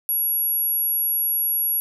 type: tone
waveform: sine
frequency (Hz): 11330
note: F9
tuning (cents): +24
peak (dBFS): -19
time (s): 0.09-1.8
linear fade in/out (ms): 0
effects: none